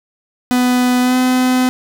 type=tone with pitch glide; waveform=45% pulse; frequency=249 to 254.1 Hz; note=B3 to B3; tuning=+14 to +49 cents; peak=-11 dBFS; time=0.51-1.69 s; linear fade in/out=0 ms; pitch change=+35 cents; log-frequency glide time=1.01-1.16 s; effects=none